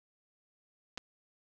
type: clicks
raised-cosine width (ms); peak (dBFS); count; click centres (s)
0.2; -23; 2; 0.975 / 0.979
effects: none